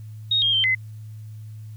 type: tone with pitch steps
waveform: sine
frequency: 3738 / 3229 / 3128 / 2044 Hz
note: A#7 / G#7 / G7 / C7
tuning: +4 / -49 / -4 / -41 cents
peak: -17 dBFS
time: 0.31-0.75 s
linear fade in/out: 5 ms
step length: 110 ms
effects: added 108 Hz sine -35 dBFS peak until 1.76 s + white hiss -61 dBFS RMS until 1.76 s